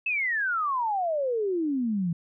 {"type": "exponential sweep", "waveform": "sine", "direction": "down", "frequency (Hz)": [2656, 162.4], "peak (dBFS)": -24, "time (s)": [0.06, 2.13], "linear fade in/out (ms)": 5, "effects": []}